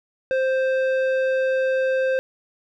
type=tone with low-pass filter; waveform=square; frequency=524 Hz; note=C5; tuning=2 cents sharp; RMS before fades=-21 dBFS; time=0.31-2.19 s; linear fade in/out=0 ms; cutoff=1900 Hz; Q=0.9; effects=none